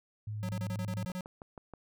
sine tone with vibrato, 105.9 Hz, G#2, 34 cents sharp, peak -35 dBFS, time 0.27-1.05 s, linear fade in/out 5 ms, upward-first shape triangle, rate 4.4 Hz, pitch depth 12 cents each way
square tone bursts, 182.9 Hz, F#3, 20 cents flat, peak -36 dBFS, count 9, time 0.43-1.208 s, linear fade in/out 0 ms, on 58 ms, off 32 ms
click train, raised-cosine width 1 ms, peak -31 dBFS, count 5, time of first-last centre 1.1-1.737 s, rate 6.28 Hz
effects none

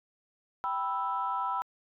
sine chord, E minor, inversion first, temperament equal, 784 / 987.8 / 1318.5 Hz, G5 / B5 / E6, 0 / 0 / 0 cents, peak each -35 / -31 / -33 dBFS, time 0.64-1.62 s, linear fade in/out 0 ms, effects tanh soft clip ceiling -20 dBFS

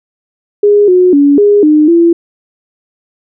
sine tone with pitch steps, 411.8 / 363.8 / 284.9 / 410.6 / 303.7 / 338.4 Hz, G#4 / F#4 / C#4 / G#4 / D#4 / E4, -15 / -29 / +48 / -20 / -42 / +45 cents, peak -3 dBFS, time 0.63-2.13 s, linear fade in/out 5 ms, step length 250 ms, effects none

